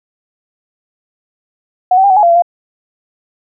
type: tone with pitch steps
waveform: sine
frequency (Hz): 732 / 765 / 801 / 750 / 838 / 687 / 680 / 697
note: F#5 / G5 / G5 / F#5 / G#5 / F5 / F5 / F5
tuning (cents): -19 / -42 / +37 / +23 / +15 / -29 / -46 / -4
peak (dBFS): -5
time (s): 1.91-2.422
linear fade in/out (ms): 5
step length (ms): 64
effects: none